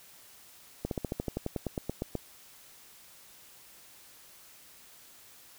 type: slowing click train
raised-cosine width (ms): 2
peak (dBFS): -18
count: 15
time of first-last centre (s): 0.85-2.153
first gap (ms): 62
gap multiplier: 1.06
effects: white hiss -55 dBFS RMS until 5.58 s